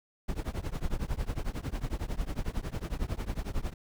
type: noise with tremolo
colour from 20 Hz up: brown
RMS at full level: -29 dBFS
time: 0.28-3.74 s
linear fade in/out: 10 ms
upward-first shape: triangle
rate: 11 Hz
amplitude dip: 100%
effects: none